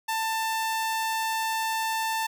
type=tone; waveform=sawtooth; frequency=890 Hz; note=A5; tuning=20 cents sharp; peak=-22 dBFS; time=0.08-2.27 s; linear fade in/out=10 ms; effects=none